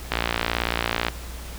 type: click train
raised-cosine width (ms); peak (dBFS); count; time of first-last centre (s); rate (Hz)
0.3; -5; 57; 0.12-1.084; 58.1
effects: added 60 Hz sine -34 dBFS peak until 1.58 s + pink hiss -40 dBFS RMS until 1.58 s